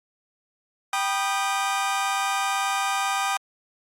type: chord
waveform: sawtooth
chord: G augmented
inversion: none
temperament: just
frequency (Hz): 784 / 980 / 1225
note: G5 / B5 / D#6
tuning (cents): 0 / -14 / -27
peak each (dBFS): -22 / -27 / -23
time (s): 0.93-3.37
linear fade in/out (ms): 2
effects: low-pass 11000 Hz 12 dB/octave + Opus 48 kbps